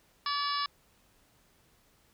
harmonic tone, 574 Hz, D5, 40 cents flat, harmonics 2 / 3 / 4 / 5 / 6 / 7 / 8 / 9, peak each -31 / -40 / -44 / -43 / -42 / -39 / -42 / -38 dBFS, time 0.26-0.66 s, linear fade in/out 2 ms, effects pink hiss -66 dBFS RMS until 2.13 s

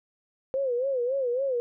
sine tone with vibrato, 514 Hz, C5, 31 cents flat, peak -24 dBFS, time 0.54-1.6 s, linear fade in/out 0 ms, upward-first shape sine, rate 3.6 Hz, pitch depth 130 cents each way, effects none

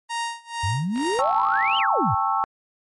sawtooth tone with tremolo, 932.3 Hz, A#5, in tune, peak -20 dBFS, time 0.09-1.22 s, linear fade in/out 20 ms, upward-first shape sine, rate 2.2 Hz, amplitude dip 95%
sine exponential two-way sweep, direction up then down, 86.7 to 3176 to 86.7 Hz, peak -22 dBFS, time 0.63-2.15 s, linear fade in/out 10 ms, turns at 1.78 s
click train, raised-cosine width 0.3 ms, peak -24 dBFS, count 49, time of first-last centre 0.96-1.802 s, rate 57 Hz
sine chord, A dominant seventh, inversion third, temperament just, 792 / 880 / 1100 / 1320 Hz, G5 / A5 / C#6 / E6, +18 / 0 / -14 / +2 cents, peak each -25 dBFS, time 1.19-2.44 s, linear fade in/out 0 ms
effects MP3 48 kbps

